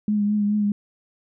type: tone with vibrato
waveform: sine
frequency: 207.7 Hz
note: G#3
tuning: in tune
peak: -18 dBFS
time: 0.08-0.72 s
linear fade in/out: 2 ms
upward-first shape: triangle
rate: 4.7 Hz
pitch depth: 35 cents each way
effects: none

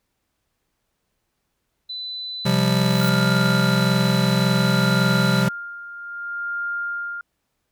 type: tone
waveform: sine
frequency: 4000 Hz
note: B7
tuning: 21 cents sharp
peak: -28 dBFS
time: 1.89-5.43 s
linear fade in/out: 10 ms
type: chord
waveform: square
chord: C suspended fourth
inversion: none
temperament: just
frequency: 130.81 / 174.42 / 196.22 Hz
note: C3 / F3 / G3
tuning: 0 / -2 / +2 cents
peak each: -22 dBFS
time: 2.45-5.49 s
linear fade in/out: 10 ms
type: noise with exponential growth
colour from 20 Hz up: violet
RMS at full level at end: -29 dBFS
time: 2.65-3.09 s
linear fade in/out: 1 ms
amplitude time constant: 94 ms
type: tone with tremolo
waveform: sine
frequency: 1403 Hz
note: F6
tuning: 8 cents sharp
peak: -23 dBFS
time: 3.01-7.21 s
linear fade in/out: 2 ms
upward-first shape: sine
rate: 0.61 Hz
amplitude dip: 70%
effects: pink hiss -74 dBFS RMS until 7.71 s

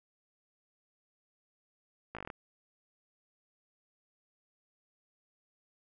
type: slowing click train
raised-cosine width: 0.5 ms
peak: -26 dBFS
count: 8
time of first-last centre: 2.15-2.302 s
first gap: 17 ms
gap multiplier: 1.08
effects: none

